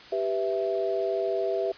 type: chord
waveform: sine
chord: E minor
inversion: first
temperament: equal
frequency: 392 / 493.9 / 659.3 Hz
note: G4 / B4 / E5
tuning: 0 / 0 / 0 cents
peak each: -28 / -32 / -28 dBFS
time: 0.12-1.72 s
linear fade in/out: 5 ms
effects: white hiss -47 dBFS RMS until 1.77 s + resampled to 11025 Hz